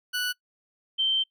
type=tone pair in turn; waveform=20% pulse / sine; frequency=1480 / 3120 Hz; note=F#6 / G7; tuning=0 / -9 cents; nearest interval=octave + minor second; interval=1291 cents; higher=second; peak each=-21 dBFS; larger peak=neither; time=0.13-0.33 / 0.98-1.24 s; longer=second; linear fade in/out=20 ms; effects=noise-tail reverb RT60 0.1 s tail -22 dB re dry